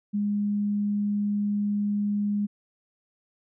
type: tone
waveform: sine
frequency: 205.5 Hz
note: G#3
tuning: 18 cents flat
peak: -23 dBFS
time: 0.13-2.47 s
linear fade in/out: 20 ms
effects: none